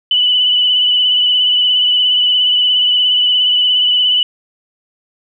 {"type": "tone with vibrato", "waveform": "sine", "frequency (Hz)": 2981, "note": "F#7", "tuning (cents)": 12, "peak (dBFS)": -9, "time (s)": [0.11, 4.23], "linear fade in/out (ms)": 2, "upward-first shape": "sine", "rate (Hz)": 17, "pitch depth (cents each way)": 29, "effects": []}